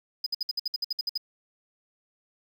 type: tone bursts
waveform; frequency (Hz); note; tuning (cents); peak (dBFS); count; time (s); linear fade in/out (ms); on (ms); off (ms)
triangle; 4989; D#8; +4; -24; 12; 0.24-1.177; 5; 24; 59
effects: 9-bit